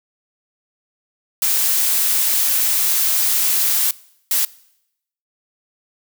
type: noise bursts at uneven times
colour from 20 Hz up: blue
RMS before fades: -17 dBFS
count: 2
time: 1.42-3.91 / 4.31-4.45 s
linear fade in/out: 2 ms
effects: noise-tail reverb RT60 0.8 s tail -22 dB re dry